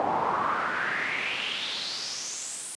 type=noise with band-pass filter sweep; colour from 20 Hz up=brown; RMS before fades=-30 dBFS; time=0-2.75 s; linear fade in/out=0 ms; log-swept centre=750 to 9600 Hz; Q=4.4; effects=high-pass 150 Hz 12 dB/octave + resampled to 24000 Hz